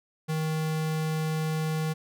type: tone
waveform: square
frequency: 157.3 Hz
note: D#3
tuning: 19 cents sharp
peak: -27 dBFS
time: 0.28-1.94 s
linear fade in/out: 20 ms
effects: none